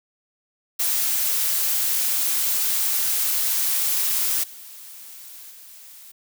blue noise with level steps, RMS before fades -22 / -41 / -44 dBFS, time 0.79-6.12 s, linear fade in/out 10 ms, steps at 4.43 / 5.5 s, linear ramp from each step 10 ms, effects none

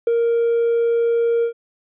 triangle tone with ADSR envelope, 466.2 Hz, A#4, in tune, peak -8 dBFS, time 0.07-1.53 s, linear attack 4 ms, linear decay 11 ms, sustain -4 dB, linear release 100 ms, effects tanh soft clip ceiling -10 dBFS + resampled to 8000 Hz

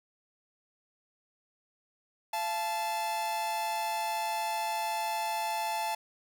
45% pulse tone pair together, 685.3 / 872 Hz, F5 / A5, -33 / -16 cents, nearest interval major third, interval 417 cents, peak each -37 / -31 dBFS, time 2.33-5.95 s, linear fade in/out 5 ms, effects none

